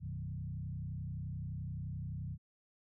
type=tone with frequency modulation; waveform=sine; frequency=119.3 Hz; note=A#2; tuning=41 cents sharp; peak=-38 dBFS; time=0-2.38 s; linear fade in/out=50 ms; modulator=31.6 Hz; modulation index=1.5; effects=none